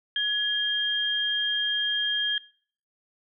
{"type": "tone pair together", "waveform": "sine", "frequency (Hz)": [1686, 3211], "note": ["G#6", "G7"], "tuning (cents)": [26, 41], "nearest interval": "major seventh", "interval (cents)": 1115, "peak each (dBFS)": [-29, -24], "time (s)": [0.16, 2.38], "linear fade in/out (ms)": 2, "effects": ["noise-tail reverb RT60 0.5 s tail -22 dB re dry"]}